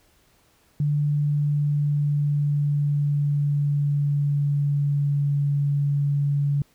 sine tone with pitch glide, 146.83 to 142.81 Hz, D3 to D3, 0 to -48 cents, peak -19 dBFS, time 0.8-6.62 s, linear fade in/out 2 ms, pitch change -48 cents, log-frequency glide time 0.97-5.42 s, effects pink hiss -61 dBFS RMS until 6.74 s

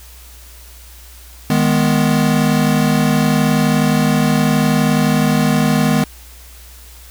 square chord, G# minor, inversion second, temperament equal, 155.56 / 207.7 / 246.9 Hz, D#3 / G#3 / B3, 0 / 0 / 0 cents, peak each -17 dBFS, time 1.5-6.04 s, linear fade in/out 2 ms, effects added 60 Hz sine -38 dBFS peak until 7.1 s + white hiss -42 dBFS RMS until 7.1 s

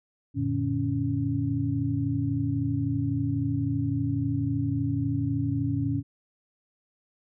sine tone cluster, 91.4 / 115.1 / 147.5 / 279.1 Hz, F#2 / A#2 / D3 / C#4, -21 / -22 / +8 / +12 cents, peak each -34 / -28 / -32 / -28 dBFS, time 0.34-6.03 s, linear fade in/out 50 ms, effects none

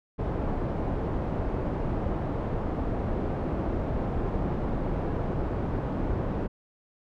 pink low-pass noise, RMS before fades -29 dBFS, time 0.18-6.48 s, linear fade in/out 20 ms, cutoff 710 Hz, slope 12 dB/octave, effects none

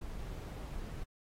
brown noise, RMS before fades -42 dBFS, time 0.01-1.04 s, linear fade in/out 10 ms, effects AAC 48 kbps

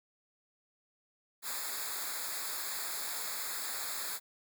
white noise with comb filter, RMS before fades -38 dBFS, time 1.42-4.2 s, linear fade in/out 50 ms, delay 0.34 ms, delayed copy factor -1, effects none

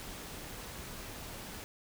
pink noise with amplitude modulation, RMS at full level -43 dBFS, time 0-1.64 s, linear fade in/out 0 ms, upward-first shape sine, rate 219 Hz, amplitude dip 40%, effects none

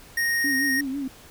square tone, 1862 Hz, A#6, 2 cents flat, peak -22 dBFS, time 0.17-0.81 s, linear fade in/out 5 ms
sine tone with vibrato, 273.6 Hz, C#4, 23 cents flat, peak -26 dBFS, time 0.44-1.08 s, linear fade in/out 5 ms, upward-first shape sine, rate 6 Hz, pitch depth 81 cents each way
effects pink hiss -48 dBFS RMS until 1.3 s

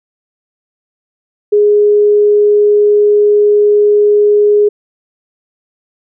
sine tone, 415.3 Hz, G#4, in tune, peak -5 dBFS, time 1.52-4.69 s, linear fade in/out 10 ms, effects none

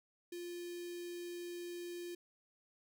square tone with notch filter, 349.2 Hz, F4, in tune, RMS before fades -45 dBFS, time 0.32-2.15 s, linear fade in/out 5 ms, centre 1000 Hz, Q 0.51, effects none

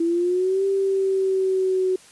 sine exponential two-way sweep, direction up then down, 331.3 to 391.9 to 371.6 Hz, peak -18 dBFS, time 0-1.96 s, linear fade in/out 5 ms, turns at 0.65 s, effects white hiss -49 dBFS RMS until 2.11 s + resampled to 24000 Hz

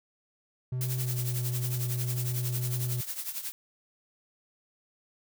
triangle tone with pitch glide, 126.8 to 123.48 Hz, B2 to B2, +46 to 0 cents, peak -27 dBFS, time 0.72-3.01 s, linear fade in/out 5 ms, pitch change -46 cents, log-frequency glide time 0.99-1.16 s
blue noise with tremolo, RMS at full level -33 dBFS, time 0.81-3.52 s, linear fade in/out 0 ms, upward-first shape triangle, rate 11 Hz, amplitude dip 80%
effects none

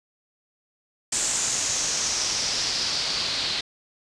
white noise with low-pass filter sweep, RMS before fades -26 dBFS, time 1.12-3.61 s, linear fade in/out 5 ms, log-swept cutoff 7600 to 4100 Hz, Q 3.9, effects resampled to 22050 Hz

